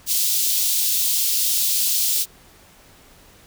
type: high-pass noise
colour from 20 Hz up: white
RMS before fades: -20 dBFS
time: 0.06-2.26 s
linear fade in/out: 50 ms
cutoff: 3300 Hz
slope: 24 dB/octave
effects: pink hiss -50 dBFS RMS until 3.46 s